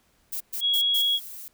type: noise bursts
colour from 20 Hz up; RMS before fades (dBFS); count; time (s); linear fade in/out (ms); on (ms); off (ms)
violet; -31; 4; 0.32-1.024; 10; 86; 120
type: tone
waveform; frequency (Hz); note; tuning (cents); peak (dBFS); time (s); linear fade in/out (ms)
sine; 3323; G#7; 0; -20; 0.6-1.2; 50
type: noise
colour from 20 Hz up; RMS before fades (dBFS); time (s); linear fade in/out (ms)
violet; -40; 0.96-1.48; 0
effects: pink hiss -65 dBFS RMS until 1.53 s